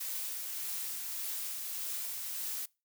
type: noise with tremolo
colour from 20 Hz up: blue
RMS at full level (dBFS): -37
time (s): 0-2.66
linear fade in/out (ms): 10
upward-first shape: triangle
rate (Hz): 1.7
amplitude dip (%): 30
effects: noise-tail reverb RT60 0.3 s tail -25 dB re dry